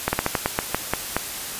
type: slowing click train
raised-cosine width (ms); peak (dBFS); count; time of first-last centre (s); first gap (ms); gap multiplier
0.5; -4; 10; 0.08-1.166; 50; 1.21
effects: white hiss -31 dBFS RMS until 1.59 s + resampled to 32000 Hz